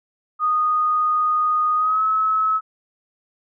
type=tone with pitch glide; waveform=sine; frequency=1237 to 1291 Hz; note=D#6 to E6; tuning=-10 to -37 cents; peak=-16 dBFS; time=0.39-2.61 s; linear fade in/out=50 ms; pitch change=+73 cents; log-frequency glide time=1.76-2.02 s; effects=none